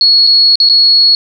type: tone with dropouts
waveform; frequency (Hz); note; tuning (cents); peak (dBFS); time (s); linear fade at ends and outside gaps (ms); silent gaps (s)
sine; 4347; C#8; -35; -4; 0.01-1.15; 1; 0.268-0.272 / 0.556-0.601 / 0.689-0.697
effects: none